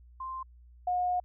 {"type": "tone pair in turn", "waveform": "sine", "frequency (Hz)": [1046.5, 720.9], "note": ["C6", "F#5"], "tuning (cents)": [0, -45], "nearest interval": "tritone", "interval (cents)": 645, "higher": "first", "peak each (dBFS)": [-35, -26], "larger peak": "second", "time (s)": [[0.2, 0.43], [0.87, 1.2]], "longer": "second", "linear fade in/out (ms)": 5, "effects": ["added 60 Hz sine -52 dBFS peak until 1.24 s"]}